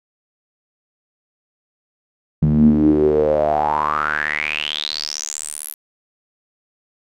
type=tone with band-pass filter sweep; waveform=sawtooth; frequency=75.5 Hz; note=D2; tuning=48 cents sharp; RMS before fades=-18 dBFS; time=2.42-5.74 s; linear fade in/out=5 ms; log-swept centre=170 to 12000 Hz; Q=9.3; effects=none